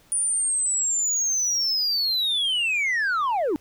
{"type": "linear sweep", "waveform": "sine", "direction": "down", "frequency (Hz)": [9510, 270], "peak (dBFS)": -18, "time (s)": [0.12, 3.56], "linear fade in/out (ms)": 0, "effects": ["tanh soft clip ceiling -20 dBFS", "pink hiss -57 dBFS RMS until 3.6 s"]}